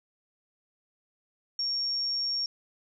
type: tone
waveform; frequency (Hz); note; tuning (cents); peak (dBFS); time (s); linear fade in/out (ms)
sine; 5530; F8; -18; -27; 1.59-2.46; 2
effects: none